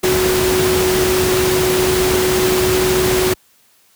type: tone in noise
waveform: sine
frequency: 370 Hz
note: F#4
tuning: in tune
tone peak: -14 dBFS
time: 0.03-3.34 s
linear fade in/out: 10 ms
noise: pink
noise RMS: -18 dBFS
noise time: 0.03-3.34 s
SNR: +1 dB
effects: white hiss -54 dBFS RMS until 3.95 s + high-pass 60 Hz 12 dB/octave